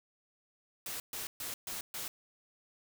white noise bursts, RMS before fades -40 dBFS, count 5, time 0.86-2.08 s, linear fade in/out 2 ms, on 140 ms, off 130 ms, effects none

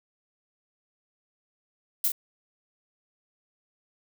violet noise with echo, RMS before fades -24 dBFS, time 2.04-2.08 s, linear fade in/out 2 ms, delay 39 ms, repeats 1, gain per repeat -6 dB, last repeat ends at 2.119 s, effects none

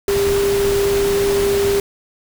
sine tone in noise, 399.6 Hz, G4, 33 cents sharp, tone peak -14 dBFS, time 0.08-1.8 s, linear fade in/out 2 ms, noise pink, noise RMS -24 dBFS, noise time 0.08-1.8 s, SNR +7 dB, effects none

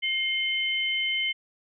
sine tone pair together, 2125 / 3060 Hz, C7 / G7, +26 / -42 cents, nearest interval tritone, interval 632 cents, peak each -27 dBFS, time 0.02-1.33 s, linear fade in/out 20 ms, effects none

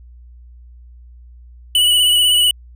square tone with vibrato, 2954 Hz, F#7, 3 cents flat, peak -11 dBFS, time 1.75-2.51 s, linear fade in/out 2 ms, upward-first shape sine, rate 16 Hz, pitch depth 29 cents each way, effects added 60 Hz sine -38 dBFS peak until 2.75 s

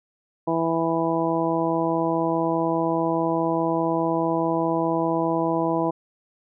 harmonic tone, 164.81 Hz, E3, in tune, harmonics 1 / 2 / 3 / 4 / 5 / 6, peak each -30 / -24 / -28 / -27 / -30 / -28 dBFS, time 0.47-5.91 s, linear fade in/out 10 ms, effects none

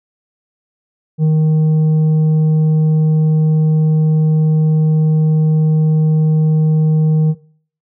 sine tone with tanh clipping, 156.1 Hz, D#3, 6 cents sharp, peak -10 dBFS, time 1.18-7.35 s, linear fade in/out 50 ms, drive 5 dB, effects noise-tail reverb RT60 0.5 s tail -19 dB re dry

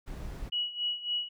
brown noise, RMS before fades -39 dBFS, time 0.06-0.5 s, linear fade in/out 20 ms
sine tone with tremolo, 2925 Hz, F#7, 21 cents flat, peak -27 dBFS, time 0.52-1.29 s, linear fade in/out 10 ms, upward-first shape sine, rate 3.6 Hz, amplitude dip 80%
effects none

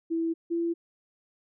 sine tone pair in turn, 329.6 / 337.5 Hz, E4 / E4, 0 / +41 cents, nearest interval unison, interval 41 cents, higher second, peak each -25 dBFS, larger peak neither, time 0.1-0.34 / 0.5-0.74 s, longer neither, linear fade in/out 20 ms, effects none

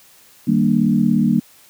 sine chord, Eb major seventh, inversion none, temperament equal, 155.56 / 196 / 233.1 / 293.7 Hz, Eb3 / G3 / Bb3 / D4, 0 / 0 / 0 / 0 cents, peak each -21 / -17 / -16 / -22 dBFS, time 0.47-1.4 s, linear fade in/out 10 ms, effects white hiss -49 dBFS RMS until 1.69 s + high-pass 60 Hz 12 dB/octave

